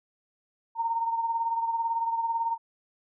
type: beating tone pair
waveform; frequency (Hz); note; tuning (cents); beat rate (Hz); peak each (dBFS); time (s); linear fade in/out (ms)
sine; 917 / 935; A#5 / A#5; -29 / +5; 18; -26 / -34; 0.75-2.58; 50
effects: none